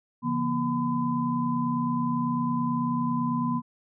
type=tone cluster; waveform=sine; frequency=142.1 / 171.8 / 240.2 / 1011 Hz; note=C#3 / F3 / B3 / B5; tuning=+43 / -28 / -48 / +40 cents; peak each=-33 / -33 / -26 / -30 dBFS; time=0.22-3.62 s; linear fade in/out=50 ms; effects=none